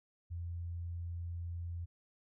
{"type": "tone", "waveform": "sine", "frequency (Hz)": 85.7, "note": "F2", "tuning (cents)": -32, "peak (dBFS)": -38, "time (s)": [0.3, 1.86], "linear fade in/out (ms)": 20, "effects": []}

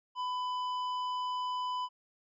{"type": "tone with hard clipping", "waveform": "sine", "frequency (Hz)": 1000, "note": "B5", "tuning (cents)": 21, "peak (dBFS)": -34, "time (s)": [0.15, 1.89], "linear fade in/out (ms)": 50, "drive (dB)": 10, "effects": ["low-pass 5000 Hz 12 dB/octave"]}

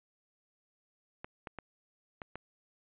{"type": "clicks", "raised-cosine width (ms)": 0.5, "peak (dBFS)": -26, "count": 5, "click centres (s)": [1.245, 1.472, 1.587, 2.218, 2.356], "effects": ["resampled to 8000 Hz"]}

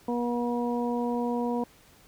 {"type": "harmonic tone", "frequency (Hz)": 240.4, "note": "B3", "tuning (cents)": -46, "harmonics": [1, 2, 3, 4], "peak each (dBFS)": [-28, -31, -36, -35], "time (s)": [0.08, 1.64], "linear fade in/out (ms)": 5, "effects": ["pink hiss -57 dBFS RMS until 2.07 s"]}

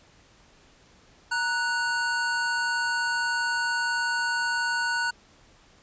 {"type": "tone pair together", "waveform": "square", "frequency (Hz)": [932.3, 1476.4], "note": ["A#5", "F#6"], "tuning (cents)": [0, -4], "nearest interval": "minor sixth", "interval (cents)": 796, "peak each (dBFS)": [-31, -26], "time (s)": [1.31, 5.11], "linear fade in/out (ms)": 10, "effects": ["pink hiss -57 dBFS RMS until 5.82 s", "resampled to 16000 Hz"]}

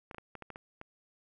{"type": "clicks", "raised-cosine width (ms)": 0.5, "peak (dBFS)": -29, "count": 8, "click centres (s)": [0.112, 0.146, 0.183, 0.353, 0.423, 0.503, 0.559, 0.814], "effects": []}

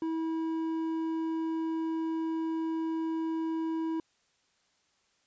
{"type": "tone with hard clipping", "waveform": "sine", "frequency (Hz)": 323.8, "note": "E4", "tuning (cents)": -31, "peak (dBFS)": -31, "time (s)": [0.02, 4], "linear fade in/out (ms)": 2, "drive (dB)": 6, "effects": ["white hiss -71 dBFS RMS until 5.26 s", "resampled to 16000 Hz"]}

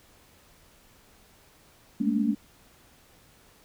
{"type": "tone cluster", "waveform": "sine", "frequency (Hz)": [207, 220.2, 230.8, 285.5], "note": ["G#3", "A3", "A#3", "D4"], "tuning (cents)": [-5, 2, -17, -49], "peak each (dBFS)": -28, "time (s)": [2, 2.35], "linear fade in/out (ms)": 10, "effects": ["pink hiss -58 dBFS RMS until 3.64 s"]}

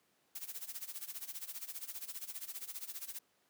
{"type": "noise with tremolo", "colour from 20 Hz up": "blue", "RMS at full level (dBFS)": -42, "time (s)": [0.35, 3.19], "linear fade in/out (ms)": 5, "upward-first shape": "sine", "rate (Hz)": 15, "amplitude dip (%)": 85, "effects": ["pink hiss -74 dBFS RMS until 3.49 s", "high-pass 200 Hz 12 dB/octave"]}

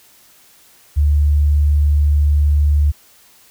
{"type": "tone", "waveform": "sine", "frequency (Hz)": 73.42, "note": "D2", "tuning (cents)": 0, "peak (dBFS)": -10, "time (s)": [0.96, 2.92], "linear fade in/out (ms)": 20, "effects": ["white hiss -49 dBFS RMS until 3.5 s"]}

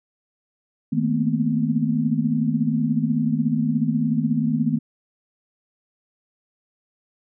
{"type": "tone cluster", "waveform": "sine", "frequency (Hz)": [156.8, 219.6, 233.7, 250.2], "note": ["D#3", "A3", "A#3", "B3"], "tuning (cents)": [14, -3, 5, 23], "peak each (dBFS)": -24, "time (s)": [0.92, 4.79], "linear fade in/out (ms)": 10, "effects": []}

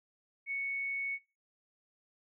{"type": "tone", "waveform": "sine", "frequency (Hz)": 2217, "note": "C#7", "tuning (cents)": 0, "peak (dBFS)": -33, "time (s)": [0.46, 1.19], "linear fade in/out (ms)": 50, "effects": ["noise-tail reverb RT60 0.4 s tail -26 dB re dry"]}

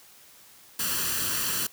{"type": "noise with comb filter", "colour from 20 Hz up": "white", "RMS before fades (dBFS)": -28, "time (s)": [0.79, 1.67], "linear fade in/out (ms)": 5, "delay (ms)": 0.68, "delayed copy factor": 0.65, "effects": ["white hiss -53 dBFS RMS until 1.72 s", "high-pass 60 Hz 12 dB/octave"]}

